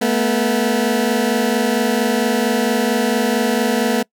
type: tone pair together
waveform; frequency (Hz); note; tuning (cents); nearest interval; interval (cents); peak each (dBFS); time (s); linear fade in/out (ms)
20% pulse; 219.1 / 243.5; A3 / B3; -7 / -24; major second; 183; -13; 0.01-4.03; 10
effects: noise-tail reverb RT60 0.1 s tail -25 dB re dry